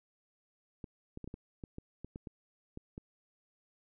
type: clicks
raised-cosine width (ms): 3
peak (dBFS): -30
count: 12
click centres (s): 0.842 / 1.174 / 1.243 / 1.276 / 1.341 / 1.638 / 1.784 / 2.046 / 2.159 / 2.272 / 2.774 / 2.979
effects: none